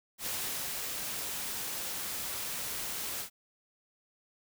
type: noise with ADSR envelope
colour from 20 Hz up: white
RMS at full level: -35 dBFS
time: 0.18-3.3 s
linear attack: 84 ms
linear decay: 480 ms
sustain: -2 dB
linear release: 94 ms
effects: none